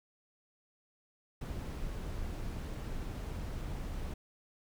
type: noise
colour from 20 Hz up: brown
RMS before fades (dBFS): -39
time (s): 1.41-4.14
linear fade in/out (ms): 5
effects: none